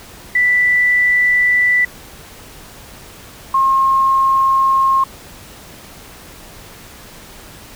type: tone pair in turn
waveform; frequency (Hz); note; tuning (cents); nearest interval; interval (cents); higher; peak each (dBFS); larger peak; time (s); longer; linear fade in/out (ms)
sine; 1975.5 / 1072.8; B6 / C6; 0 / +43; major seventh; 1057; first; -10; neither; 0.35-1.85 / 3.54-5.04; neither; 5
effects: pink hiss -38 dBFS RMS until 7.75 s